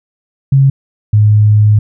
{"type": "tone pair in turn", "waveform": "sine", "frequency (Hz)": [136.3, 105.7], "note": ["C#3", "G#2"], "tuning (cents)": [-29, 31], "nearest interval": "major third", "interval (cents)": 440, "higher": "first", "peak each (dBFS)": -4, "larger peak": "neither", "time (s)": [[0.52, 0.7], [1.13, 1.79]], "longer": "second", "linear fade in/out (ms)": 5, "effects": []}